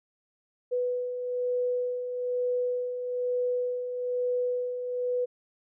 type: beating tone pair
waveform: sine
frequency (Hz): 493.9 / 495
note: B4 / B4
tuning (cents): 0 / +4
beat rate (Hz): 1.1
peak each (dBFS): -36 / -27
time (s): 0.71-5.26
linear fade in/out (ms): 20
effects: none